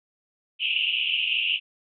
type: band-pass noise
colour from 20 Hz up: white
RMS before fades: -25 dBFS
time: 0.59-1.6 s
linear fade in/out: 50 ms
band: 2600 to 3000 Hz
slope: 96 dB/octave
effects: none